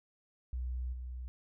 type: tone with level steps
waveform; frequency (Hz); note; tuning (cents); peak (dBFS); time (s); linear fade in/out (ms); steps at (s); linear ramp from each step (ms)
sine; 62.3; B1; +16; -34 / -39; 0.53-1.28; 0; 0.92; 20
effects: none